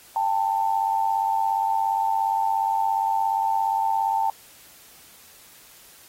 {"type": "tone pair together", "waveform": "sine", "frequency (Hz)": [794, 891.2], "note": ["G5", "A5"], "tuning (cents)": [22, 22], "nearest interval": "major second", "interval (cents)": 200, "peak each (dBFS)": [-24, -22], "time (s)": [0.16, 4.3], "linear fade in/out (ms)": 2, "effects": ["white hiss -50 dBFS RMS until 6.08 s", "AAC 48 kbps"]}